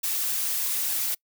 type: noise with flanger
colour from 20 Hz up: blue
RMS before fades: -27 dBFS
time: 0.03-1.15 s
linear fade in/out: 10 ms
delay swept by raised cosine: 1.1 to 4.4 ms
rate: 3.4 Hz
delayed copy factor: +0.55
effects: noise-tail reverb RT60 0.1 s tail -26 dB re dry